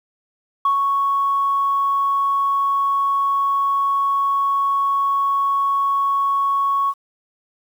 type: tone with ADSR envelope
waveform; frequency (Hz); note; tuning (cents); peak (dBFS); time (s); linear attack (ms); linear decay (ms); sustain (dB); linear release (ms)
sine; 1108.7; C#6; 0; -12; 0.65-6.94; 4; 100; -3; 52
effects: tanh soft clip ceiling -10 dBFS + 8-bit

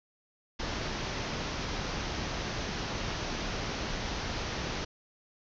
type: low-pass noise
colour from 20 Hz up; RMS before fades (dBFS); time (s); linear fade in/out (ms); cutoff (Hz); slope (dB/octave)
pink; -35; 0.59-4.85; 10; 6300; 96
effects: none

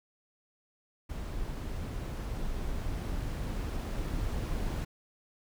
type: noise with level ramp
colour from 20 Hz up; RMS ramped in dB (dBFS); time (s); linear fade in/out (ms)
brown; -37 to -32; 1.09-4.85; 10
effects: none

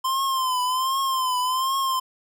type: tone with vibrato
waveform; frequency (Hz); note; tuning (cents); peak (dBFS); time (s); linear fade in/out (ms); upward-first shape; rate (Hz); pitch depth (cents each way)
square; 1039; C6; -12; -22; 0.04-2; 10; triangle; 1.3; 81
effects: none

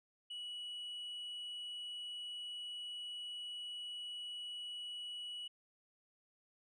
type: tone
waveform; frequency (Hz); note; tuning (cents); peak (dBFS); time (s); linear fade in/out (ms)
sine; 2935; F#7; -15; -40; 0.3-5.48; 10
effects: tanh soft clip ceiling -42 dBFS

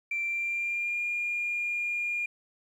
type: tone with pitch glide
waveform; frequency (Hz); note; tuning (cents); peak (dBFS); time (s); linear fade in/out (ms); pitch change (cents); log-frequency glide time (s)
sine; 2352 to 2415; D7 to D7; +2 to +48; -27; 0.11-2.26; 5; +46; 0.22-1.01
effects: tanh soft clip ceiling -23 dBFS + 10-bit

